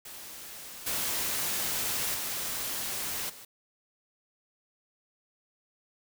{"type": "noise with level steps", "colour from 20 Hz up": "white", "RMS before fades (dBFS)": [-44, -31, -34, -48], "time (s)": [0.05, 3.45], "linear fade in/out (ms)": 5, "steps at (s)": [0.86, 2.14, 3.29], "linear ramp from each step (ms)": 10, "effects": []}